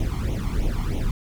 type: noise with flanger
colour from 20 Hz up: brown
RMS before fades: -24 dBFS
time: 0-1.11 s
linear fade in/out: 2 ms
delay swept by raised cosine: 0.31 to 0.96 ms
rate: 3.1 Hz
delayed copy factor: +0.8
effects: none